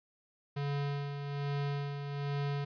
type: tone with tremolo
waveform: square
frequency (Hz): 142.4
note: C#3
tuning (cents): +47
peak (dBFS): -32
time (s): 0.56-2.65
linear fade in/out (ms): 10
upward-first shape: sine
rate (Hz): 1.2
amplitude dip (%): 50
effects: resampled to 11025 Hz + 12-bit